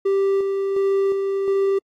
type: tone with tremolo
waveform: triangle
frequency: 392 Hz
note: G4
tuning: in tune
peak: -14 dBFS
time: 0.05-1.79 s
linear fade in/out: 10 ms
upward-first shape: square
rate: 1.4 Hz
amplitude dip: 35%
effects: AAC 48 kbps